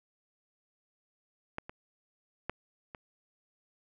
clicks, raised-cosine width 0.5 ms, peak -20 / -27 / -18 / -28 dBFS, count 4, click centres 1.584 / 1.695 / 2.496 / 2.948 s, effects none

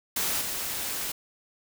white noise with level steps, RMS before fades -28 / -32 dBFS, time 0.16-1.12 s, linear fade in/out 5 ms, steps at 0.41 s, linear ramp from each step 5 ms, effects none

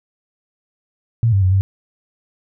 sine tone with pitch steps, 115.4 / 98.1 / 92.8 / 96.6 Hz, A#2 / G2 / F#2 / G2, -17 / +2 / +6 / -25 cents, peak -11 dBFS, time 1.23-1.61 s, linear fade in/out 0 ms, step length 95 ms, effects none

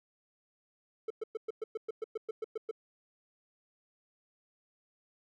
triangle tone bursts, 440 Hz, A4, in tune, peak -31 dBFS, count 13, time 1.08-2.712 s, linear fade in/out 5 ms, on 24 ms, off 110 ms, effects none

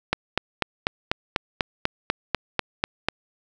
click train, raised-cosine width 0.3 ms, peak -4 dBFS, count 13, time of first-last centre 0.13-3.086 s, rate 4.06 Hz, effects none

